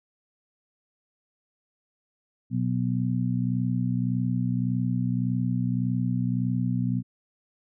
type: harmonic tone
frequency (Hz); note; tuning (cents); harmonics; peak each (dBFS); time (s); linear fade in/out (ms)
61.74; B1; 0; 2 / 3 / 4; -26 / -28 / -29; 2.5-7.03; 50
effects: none